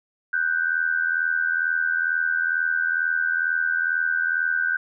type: tone pair together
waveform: sine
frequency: 1480.8 / 1563 Hz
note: F#6 / G6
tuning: +1 / -6 cents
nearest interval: minor second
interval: 93 cents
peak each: -23 dBFS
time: 0.33-4.77 s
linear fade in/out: 5 ms
effects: none